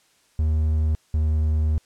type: tone pair in turn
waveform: triangle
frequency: 77.78 / 77.4 Hz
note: D#2 / D#2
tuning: 0 / -9 cents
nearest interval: unison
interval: 9 cents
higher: first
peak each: -16 dBFS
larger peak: neither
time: 0.39-0.95 / 1.14-1.78 s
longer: second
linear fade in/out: 0 ms
effects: white hiss -61 dBFS RMS until 1.85 s + low-pass 9000 Hz 12 dB/octave